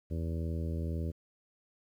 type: harmonic tone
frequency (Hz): 81.9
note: E2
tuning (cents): -11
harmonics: 1 / 2 / 3 / 4 / 5 / 6 / 7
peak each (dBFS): -33 / -39 / -43 / -45 / -47 / -49 / -50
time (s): 0.1-1.12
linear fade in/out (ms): 20
effects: 11-bit